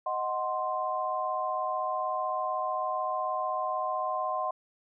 sine chord, C diminished, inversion first, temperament equal with one note detuned, 624.1 / 740 / 1046.5 Hz, Eb5 / Gb5 / C6, +5 / 0 / 0 cents, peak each -34 / -33 / -31 dBFS, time 0.06-4.51 s, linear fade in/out 5 ms, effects none

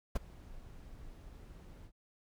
brown noise with ADSR envelope, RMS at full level -27 dBFS, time 0.15-1.92 s, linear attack 11 ms, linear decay 16 ms, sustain -24 dB, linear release 74 ms, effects none

